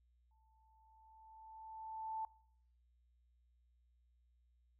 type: tone with exponential growth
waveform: sine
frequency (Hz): 882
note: A5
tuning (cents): +4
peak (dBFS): -38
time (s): 0.31-2.25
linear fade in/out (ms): 2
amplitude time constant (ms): 420
effects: noise-tail reverb RT60 0.6 s tail -21 dB re dry + added 60 Hz sine -70 dBFS peak until 4.79 s